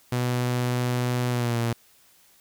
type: tone with pitch glide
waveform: sawtooth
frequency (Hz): 123.47 to 117.22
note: B2 to A#2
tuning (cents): 0 to +10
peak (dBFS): -19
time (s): 0.12-1.73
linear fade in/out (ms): 5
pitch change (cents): -90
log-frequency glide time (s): 1.3-1.58
effects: white hiss -58 dBFS RMS until 2.4 s